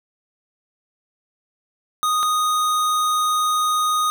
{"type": "tone pair in turn", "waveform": "square", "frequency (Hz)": [1241, 1241], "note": ["D#6", "D#6"], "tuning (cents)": [-5, -5], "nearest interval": "unison", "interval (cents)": 0, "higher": "neither", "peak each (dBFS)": [-18, -18], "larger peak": "neither", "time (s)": [[2.03, 2.23], [2.23, 4.1]], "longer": "second", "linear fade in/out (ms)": 0, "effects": []}